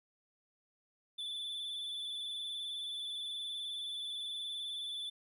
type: tone with vibrato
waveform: triangle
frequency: 3493 Hz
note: A7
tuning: 13 cents flat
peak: -37 dBFS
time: 1.18-5.1 s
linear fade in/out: 10 ms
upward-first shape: square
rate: 19 Hz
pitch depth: 22 cents each way
effects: none